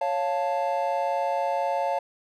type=chord; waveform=triangle; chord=Db augmented; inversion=none; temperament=equal; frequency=554.4 / 698.5 / 880 Hz; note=Db5 / F5 / A5; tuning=0 / 0 / 0 cents; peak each=-26 dBFS; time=0.01-1.99 s; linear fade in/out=5 ms; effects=none